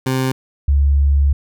20% pulse / sine tone pair in turn, 130.81 / 70.46 Hz, C3 / C#2, 0 / +29 cents, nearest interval major seventh, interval 1071 cents, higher first, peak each -11 / -10 dBFS, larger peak second, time 0.06-0.32 / 0.68-1.33 s, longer second, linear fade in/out 5 ms, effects none

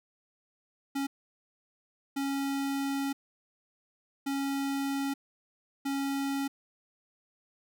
square tone bursts at uneven times, 276.1 Hz, C#4, 7 cents flat, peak -30 dBFS, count 4, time 0.95-1.07 / 2.16-3.13 / 4.26-5.14 / 5.85-6.48 s, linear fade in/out 10 ms, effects none

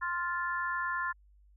sine chord, F major, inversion second, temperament just, 1047.7 / 1396.9 / 1746.1 Hz, C6 / F6 / A6, +2 / 0 / -14 cents, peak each -34 / -36 / -35 dBFS, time 0.01-1.13 s, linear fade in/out 20 ms, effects added 50 Hz sine -58 dBFS peak until 1.56 s

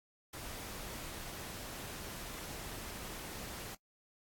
pink noise, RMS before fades -45 dBFS, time 0.33-3.75 s, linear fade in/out 5 ms, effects noise-tail reverb RT60 0.1 s tail -24 dB re dry + AAC 64 kbps

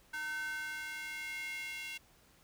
square tone with high-pass filter sweep, 306.1 Hz, D#4, 28 cents flat, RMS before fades -41 dBFS, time 0.13-1.98 s, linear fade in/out 10 ms, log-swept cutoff 1400 to 2500 Hz, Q 5, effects pink hiss -65 dBFS RMS until 2.43 s

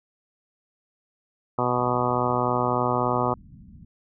harmonic tone, 123.47 Hz, B2, in tune, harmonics 1 / 2 / 3 / 4 / 5 / 6 / 7 / 8 / 9 / 10, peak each -30 / -30 / -30 / -30 / -30 / -30 / -30 / -30 / -30 / -30 dBFS, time 1.58-3.34 s, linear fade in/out 5 ms
white low-pass noise, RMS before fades -47 dBFS, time 1.77-3.85 s, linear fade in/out 5 ms, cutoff 230 Hz, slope 48 dB/octave
effects none

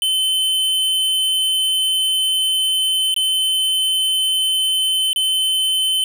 square tone with dropouts, 3061 Hz, G7, 42 cents flat, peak -16 dBFS, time 0.02-6.04 s, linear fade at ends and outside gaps 1 ms, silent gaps 3.142-3.163 / 5.131-5.16 s, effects none

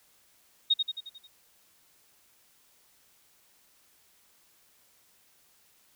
sine tone with echo, 3729 Hz, A#7, in tune, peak -19 dBFS, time 0.7-0.74 s, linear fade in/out 10 ms, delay 89 ms, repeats 6, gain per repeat -5 dB, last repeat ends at 1.274 s, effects white hiss -64 dBFS RMS until 5.95 s

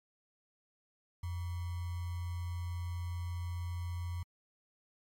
sine tone with sample-and-hold, 87.31 Hz, F2, in tune, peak -35 dBFS, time 1.23-4.23 s, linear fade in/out 5 ms, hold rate 1050 Hz, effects MP3 64 kbps

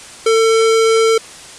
square tone, 448.6 Hz, A4, 34 cents sharp, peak -10 dBFS, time 0.26-1.18 s, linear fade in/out 5 ms, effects white hiss -35 dBFS RMS until 1.58 s + resampled to 22050 Hz

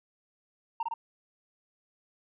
sine tone with echo, 918 Hz, A#5, 27 cents flat, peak -25 dBFS, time 0.8-0.83 s, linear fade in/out 5 ms, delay 55 ms, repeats 2, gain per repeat -2 dB, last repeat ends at 0.94 s, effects tanh soft clip ceiling -27 dBFS

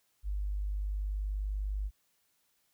sine tone, 50.2 Hz, G1, 42 cents sharp, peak -31 dBFS, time 0.23-1.91 s, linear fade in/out 50 ms, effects white hiss -74 dBFS RMS until 2.73 s

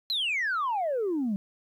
sine exponential sweep, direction down, 4186 to 190.8 Hz, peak -24 dBFS, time 0.1-1.36 s, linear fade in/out 0 ms, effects tanh soft clip ceiling -23 dBFS + 11-bit

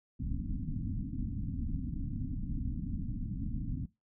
pink low-pass noise, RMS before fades -36 dBFS, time 0.19-3.86 s, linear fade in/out 10 ms, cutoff 290 Hz, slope 96 dB/octave, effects noise-tail reverb RT60 0.2 s tail -19 dB re dry

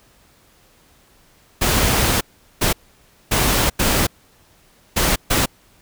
pink noise bursts at uneven times, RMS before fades -17 dBFS, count 6, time 1.61-2.21 / 2.61-2.73 / 3.31-3.7 / 3.79-4.07 / 4.96-5.16 / 5.3-5.46 s, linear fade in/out 10 ms, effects pink hiss -54 dBFS RMS until 5.81 s

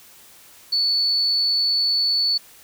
sine tone, 4455 Hz, C#8, 8 cents sharp, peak -17 dBFS, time 0.72-2.38 s, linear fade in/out 10 ms, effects white hiss -48 dBFS RMS until 2.63 s

